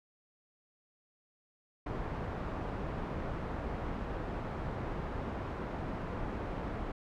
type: low-pass noise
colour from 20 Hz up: pink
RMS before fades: -38 dBFS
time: 1.86-6.92 s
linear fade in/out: 5 ms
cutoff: 1200 Hz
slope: 12 dB/octave
effects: none